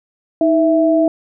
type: tone pair together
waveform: sine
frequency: 316.4 / 659.3 Hz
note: D#4 / E5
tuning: +29 / 0 cents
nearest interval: octave + minor second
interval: 1271 cents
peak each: -13 dBFS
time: 0.41-1.08 s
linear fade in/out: 2 ms
effects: none